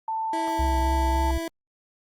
sine tone, 888 Hz, A5, 16 cents sharp, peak -25 dBFS, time 0.08-1.31 s, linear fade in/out 2 ms
25% pulse tone with pitch glide, 327.6 to 330.5 Hz, E4 to E4, -11 to +5 cents, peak -25 dBFS, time 0.33-1.48 s, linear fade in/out 2 ms, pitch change +16 cents, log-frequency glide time 0.75-1.24 s
sine tone with vibrato, 65.9 Hz, C2, 13 cents sharp, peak -22 dBFS, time 0.59-1.38 s, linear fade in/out 5 ms, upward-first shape triangle, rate 3.6 Hz, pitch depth 52 cents each way
effects Opus 32 kbps

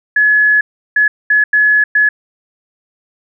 sine tone bursts at uneven times, 1700 Hz, G#6, 40 cents sharp, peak -7 dBFS, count 5, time 0.16-0.61 / 0.96-1.08 / 1.3-1.44 / 1.53-1.84 / 1.95-2.09 s, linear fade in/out 5 ms, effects none

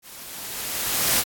white noise with level ramp, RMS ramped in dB -43 to -18 dBFS, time 0.02-1.24 s, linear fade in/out 50 ms, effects AAC 64 kbps

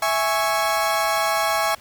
30% pulse chord, C# minor, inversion first, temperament equal, 659.3 / 830.6 / 1108.7 Hz, E5 / G#5 / C#6, 0 / 0 / 0 cents, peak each -21 dBFS, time 0.02-1.75 s, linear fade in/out 5 ms, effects pink hiss -48 dBFS RMS until 1.8 s

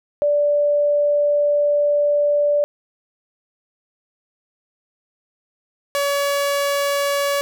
sine / sawtooth tone pair in turn, 584 / 566.1 Hz, D5 / C#5, -10 / +36 cents, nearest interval minor second, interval 54 cents, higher first, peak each -14 dBFS, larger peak neither, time 0.22-2.64 / 5.95-7.41 s, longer first, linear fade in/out 0 ms, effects none

